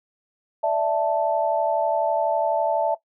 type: chord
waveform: sine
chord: D suspended second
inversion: none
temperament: equal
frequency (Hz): 587.3 / 659.3 / 880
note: D5 / E5 / A5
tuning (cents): 0 / 0 / 0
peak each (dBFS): -25 / -21 / -24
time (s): 0.63-2.95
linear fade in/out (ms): 10
effects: noise-tail reverb RT60 0.1 s tail -17 dB re dry